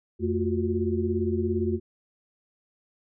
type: tone cluster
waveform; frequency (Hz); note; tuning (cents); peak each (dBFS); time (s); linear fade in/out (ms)
sine; 88.7 / 221.5 / 351.9 / 369.3; F2 / A3 / F4 / F#4; +27 / +12 / +13 / -3; -29; 0.19-1.8; 50
effects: none